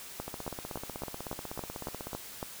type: two click trains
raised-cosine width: 1 ms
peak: -21 / -24 dBFS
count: 9 / 31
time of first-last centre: 0.2-2.428 / 0.28-2.132 s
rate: 3.59 / 16.2 Hz
effects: white hiss -46 dBFS RMS until 2.6 s